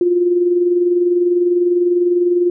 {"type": "tone with tremolo", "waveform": "sine", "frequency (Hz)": 352.3, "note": "F4", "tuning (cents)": 15, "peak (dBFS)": -9, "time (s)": [0.01, 2.5], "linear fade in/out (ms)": 2, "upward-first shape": "sine", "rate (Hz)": 20, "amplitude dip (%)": 50, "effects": []}